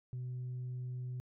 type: tone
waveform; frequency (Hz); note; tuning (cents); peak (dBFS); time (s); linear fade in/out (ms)
sine; 125.6; B2; +30; -36; 0.13-1.2; 0
effects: tanh soft clip ceiling -36 dBFS